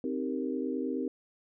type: chord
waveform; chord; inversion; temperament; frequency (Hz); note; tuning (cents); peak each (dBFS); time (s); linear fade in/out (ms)
sine; C minor seventh; none; equal; 261.6 / 311.1 / 392 / 466.2; C4 / Eb4 / G4 / Bb4; 0 / 0 / 0 / 0; -33 / -36 / -37 / -38; 0.04-1.08; 2
effects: none